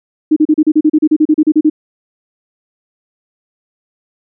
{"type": "tone bursts", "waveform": "sine", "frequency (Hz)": 307.9, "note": "D#4", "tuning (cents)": -18, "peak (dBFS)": -5, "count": 16, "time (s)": [0.31, 1.699], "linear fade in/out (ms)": 10, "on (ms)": 54, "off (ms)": 35, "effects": []}